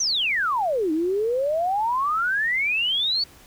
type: exponential two-way sweep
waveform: sine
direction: down then up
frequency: 6272 to 303.6 to 4560 Hz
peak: -20 dBFS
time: 0-3.24 s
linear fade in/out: 5 ms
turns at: 0.92 s
effects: pink hiss -50 dBFS RMS until 3.46 s